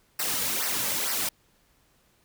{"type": "noise with flanger", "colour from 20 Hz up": "white", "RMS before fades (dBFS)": -28, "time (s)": [0.19, 1.29], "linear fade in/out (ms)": 5, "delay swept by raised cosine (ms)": [0.28, 2.88], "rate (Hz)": 2.2, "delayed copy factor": -0.7, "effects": ["pink hiss -65 dBFS RMS until 2.24 s"]}